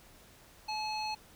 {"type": "tone with low-pass filter", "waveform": "square", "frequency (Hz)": 858, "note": "A5", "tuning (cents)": -44, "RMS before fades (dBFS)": -36, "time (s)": [0.68, 1.15], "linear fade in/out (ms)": 10, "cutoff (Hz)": 4500, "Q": 3, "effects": ["pink hiss -58 dBFS RMS until 1.35 s"]}